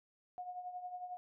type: tone with tremolo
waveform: sine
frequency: 723 Hz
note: F#5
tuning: 40 cents flat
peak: -39 dBFS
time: 0.38-1.17 s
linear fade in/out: 0 ms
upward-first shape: triangle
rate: 11 Hz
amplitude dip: 70%
effects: none